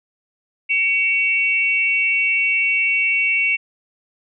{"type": "tone pair together", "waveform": "sine", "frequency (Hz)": [2252, 2700], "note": ["C#7", "E7"], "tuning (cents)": [27, 41], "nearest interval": "minor third", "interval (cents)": 314, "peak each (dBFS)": -18, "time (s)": [0.69, 3.57], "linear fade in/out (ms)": 20, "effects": []}